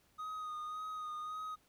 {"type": "tone with vibrato", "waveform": "triangle", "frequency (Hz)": 1244.5, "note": "D#6", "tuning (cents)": 0, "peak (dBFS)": -38, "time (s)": [0.18, 1.56], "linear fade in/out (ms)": 20, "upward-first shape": "sine", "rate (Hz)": 1.8, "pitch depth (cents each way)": 26, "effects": ["pink hiss -71 dBFS RMS until 1.68 s"]}